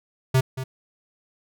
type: tone with echo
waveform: square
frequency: 130.81 Hz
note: C3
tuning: in tune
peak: -16 dBFS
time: 0.34-0.41 s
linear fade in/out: 10 ms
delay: 230 ms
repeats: 1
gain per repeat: -12 dB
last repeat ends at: 0.64 s
effects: none